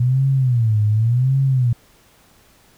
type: tone with vibrato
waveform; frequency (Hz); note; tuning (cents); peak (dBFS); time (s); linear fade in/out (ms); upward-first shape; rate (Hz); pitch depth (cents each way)
sine; 119.7; A#2; +46; -13; 0-1.73; 5; sine; 0.89; 220
effects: pink hiss -53 dBFS RMS until 2.77 s